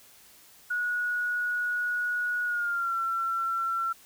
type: tone with pitch glide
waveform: sine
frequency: 1458 to 1352.5 Hz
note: F#6 to E6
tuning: -26 to +44 cents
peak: -26 dBFS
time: 0.7-3.93 s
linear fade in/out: 10 ms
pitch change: -130 cents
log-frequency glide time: 2.45-2.97 s
effects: white hiss -55 dBFS RMS until 4.05 s